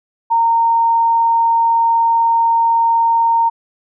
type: tone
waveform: sine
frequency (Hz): 921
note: A#5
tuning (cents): -21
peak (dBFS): -10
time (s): 0.3-3.5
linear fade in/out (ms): 20
effects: none